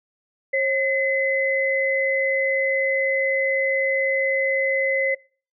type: tone pair together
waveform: sine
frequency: 540 / 2034 Hz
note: C#5 / C7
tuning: -45 / -50 cents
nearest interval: octave + major seventh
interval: 2295 cents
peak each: -21 dBFS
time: 0.53-5.15 s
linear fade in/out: 10 ms
effects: noise-tail reverb RT60 0.4 s tail -24 dB re dry